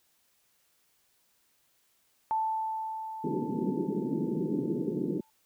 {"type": "tone with exponential decay", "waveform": "sine", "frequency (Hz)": 881, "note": "A5", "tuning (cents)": 2, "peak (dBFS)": -25, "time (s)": [2.31, 5.3], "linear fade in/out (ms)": 0, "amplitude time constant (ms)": 650}
{"type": "band-pass noise", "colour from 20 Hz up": "white", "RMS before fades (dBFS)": -31, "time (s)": [3.24, 5.21], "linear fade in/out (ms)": 5, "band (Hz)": [150, 400], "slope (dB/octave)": 48}
{"effects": ["white hiss -70 dBFS RMS until 5.45 s"]}